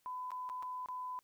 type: tone with dropouts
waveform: sine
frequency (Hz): 1005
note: B5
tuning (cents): +30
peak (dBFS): -39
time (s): 0.06-1.19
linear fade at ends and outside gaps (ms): 0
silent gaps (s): 0.306-0.317 / 0.491-0.498 / 0.625-0.63 / 0.86-0.886
effects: white hiss -75 dBFS RMS until 1.23 s